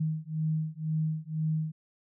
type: beating tone pair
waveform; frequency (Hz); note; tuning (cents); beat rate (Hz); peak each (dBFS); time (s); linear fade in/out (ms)
sine; 156 / 158; D#3 / D#3; +5 / +27; 2; -31 / -31; 0-1.72; 10
effects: none